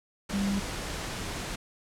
sine tone in noise, 198.7 Hz, G3, 24 cents sharp, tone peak -26 dBFS, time 0.33-0.6 s, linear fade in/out 10 ms, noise pink, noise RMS -35 dBFS, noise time 0.29-1.56 s, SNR +6 dB, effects low-pass 9000 Hz 12 dB/octave

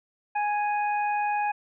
harmonic tone, 830.6 Hz, G#5, in tune, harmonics 1 / 2 / 3, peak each -24 / -35 / -35 dBFS, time 0.35-1.52 s, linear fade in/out 10 ms, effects none

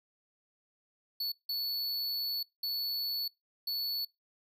square tone bursts at uneven times, 4435 Hz, C#8, in tune, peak -32 dBFS, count 4, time 1.2-1.32 / 1.49-2.43 / 2.63-3.28 / 3.67-4.05 s, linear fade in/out 5 ms, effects noise-tail reverb RT60 0.2 s tail -24 dB re dry

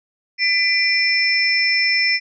sine tone cluster, 2008 / 2378 / 5300 Hz, B6 / D7 / E8, +28 / +21 / +9 cents, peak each -19 dBFS, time 0.38-2.2 s, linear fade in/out 50 ms, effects none

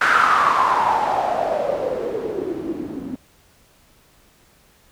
blue noise with low-pass filter sweep, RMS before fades -20 dBFS, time 0.01-3.16 s, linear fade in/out 5 ms, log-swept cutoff 1500 to 250 Hz, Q 6.9, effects pink hiss -55 dBFS RMS until 4.91 s

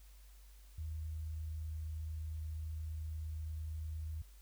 sine tone, 78.6 Hz, D#2, 18 cents sharp, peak -39 dBFS, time 0.78-4.22 s, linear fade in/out 5 ms, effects added 50 Hz sine -55 dBFS peak until 4.41 s + white hiss -67 dBFS RMS until 4.41 s

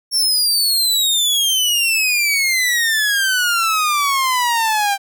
sawtooth exponential sweep, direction down, 5500 to 784 Hz, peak -11 dBFS, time 0.11-4.98 s, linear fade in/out 50 ms, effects none

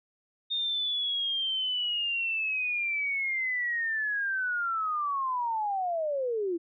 sine linear sweep, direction down, 3671 to 325.6 Hz, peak -27 dBFS, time 0.5-6.58 s, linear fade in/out 20 ms, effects none

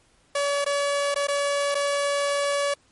sawtooth tone with dropouts, 569 Hz, C#5, 45 cents sharp, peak -18 dBFS, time 0.35-2.74 s, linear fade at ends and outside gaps 5 ms, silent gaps 0.645-0.662 / 1.144-1.159 / 1.271-1.283 / 1.746-1.751 s, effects pink hiss -61 dBFS RMS until 2.91 s + MP3 48 kbps

